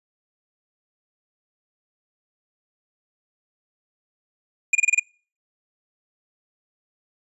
square tone bursts, 2432 Hz, D#7, 40 cents flat, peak -14 dBFS, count 6, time 4.73-4.997 s, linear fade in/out 5 ms, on 22 ms, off 27 ms, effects noise-tail reverb RT60 0.4 s tail -26 dB re dry + resampled to 24000 Hz

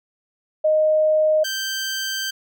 sine / 15% pulse tone pair in turn, 620 / 1562.3 Hz, D#5 / G6, -6 / -6 cents, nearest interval octave + major third, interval 1600 cents, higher second, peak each -14 / -17 dBFS, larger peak first, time 0.64-1.44 / 1.44-2.31 s, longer second, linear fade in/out 10 ms, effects none

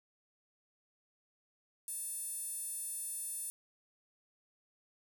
sawtooth tone with high-pass filter, 880 Hz, A5, in tune, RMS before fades -41 dBFS, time 1.88-3.5 s, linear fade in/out 0 ms, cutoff 9900 Hz, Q 6.5, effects 12-bit

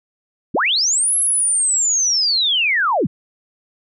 sine linear two-way sweep, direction up then down, 100.3 to 11175 to 100.3 Hz, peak -14 dBFS, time 0.54-3.07 s, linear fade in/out 10 ms, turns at 1.16 s, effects none

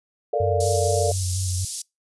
sine chord, Bb major seventh, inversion third, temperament equal, 440 / 466.2 / 587.3 / 698.5 Hz, A4 / Bb4 / D5 / F5, 0 / 0 / 0 / 0 cents, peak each -25 / -26 / -24 / -26 dBFS, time 0.33-1.12 s, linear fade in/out 5 ms
sine tone with vibrato, 92.5 Hz, F#2, in tune, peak -23 dBFS, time 0.4-1.65 s, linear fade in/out 5 ms, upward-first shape square, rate 4.2 Hz, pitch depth 36 cents each way
pink high-pass noise, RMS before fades -29 dBFS, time 0.6-1.82 s, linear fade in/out 5 ms, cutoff 5200 Hz, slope 24 dB/octave
effects noise-tail reverb RT60 0.2 s tail -25 dB re dry + resampled to 24000 Hz

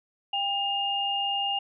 sine tone pair together, 795.5 / 2827 Hz, G5 / F7, +25 / +20 cents, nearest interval octave + minor seventh, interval 2195 cents, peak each -29 / -27 dBFS, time 0.33-1.59 s, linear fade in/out 5 ms, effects none

